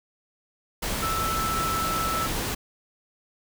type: tone in noise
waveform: sine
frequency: 1318.5 Hz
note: E6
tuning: in tune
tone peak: -26 dBFS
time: 1.02-2.27 s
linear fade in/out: 10 ms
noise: pink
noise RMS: -29 dBFS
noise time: 0.82-2.55 s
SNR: 0 dB
effects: none